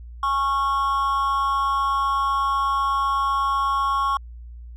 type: tone with amplitude modulation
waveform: triangle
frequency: 1100 Hz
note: C#6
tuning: 14 cents flat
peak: -14 dBFS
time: 0.23-4.17 s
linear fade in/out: 2 ms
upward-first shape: sine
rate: 272 Hz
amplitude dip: 70%
effects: added 59 Hz sine -36 dBFS peak until 4.76 s